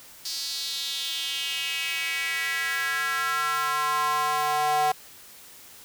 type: tone with high-pass filter sweep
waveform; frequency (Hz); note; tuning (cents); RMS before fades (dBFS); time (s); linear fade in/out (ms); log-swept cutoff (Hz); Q
square; 150.2; D3; +39; -27; 0.25-4.92; 5; 4800 to 730; 3.9
effects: white hiss -48 dBFS RMS until 5.84 s